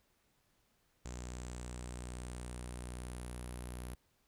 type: tone with low-pass filter sweep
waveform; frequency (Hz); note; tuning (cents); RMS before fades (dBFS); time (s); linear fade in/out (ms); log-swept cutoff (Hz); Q
sawtooth; 61.2; B1; -15; -45; 1.05-3.95; 5; 7300 to 11000; 7.1
effects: pink hiss -75 dBFS RMS until 4.27 s